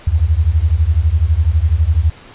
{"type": "beating tone pair", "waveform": "sine", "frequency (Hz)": [73.6, 85.6], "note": ["D2", "F2"], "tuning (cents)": [4, -34], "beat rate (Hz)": 12, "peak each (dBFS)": -13, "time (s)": [0.07, 2.1], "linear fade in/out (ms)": 5, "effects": ["pink hiss -40 dBFS RMS until 2.34 s", "resampled to 8000 Hz"]}